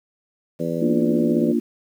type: harmonic tone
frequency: 83.5 Hz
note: E2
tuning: 23 cents sharp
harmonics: 2 / 3 / 4 / 5 / 6 / 7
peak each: -27 / -28 / -30 / -32 / -28 / -30 dBFS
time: 0.59-1.53 s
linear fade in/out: 20 ms
type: chord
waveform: sine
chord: Bb major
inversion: none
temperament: equal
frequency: 233.1 / 293.7 / 349.2 Hz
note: Bb3 / D4 / F4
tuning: 0 / 0 / 0 cents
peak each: -20 / -23 / -23 dBFS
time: 0.81-1.6 s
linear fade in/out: 10 ms
effects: 8-bit